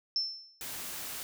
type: tone with exponential decay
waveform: sine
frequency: 5330 Hz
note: E8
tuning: 18 cents sharp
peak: -25 dBFS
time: 0.16-0.62 s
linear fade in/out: 1 ms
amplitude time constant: 98 ms
type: noise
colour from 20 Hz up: white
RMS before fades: -40 dBFS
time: 0.61-1.23 s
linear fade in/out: 0 ms
effects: none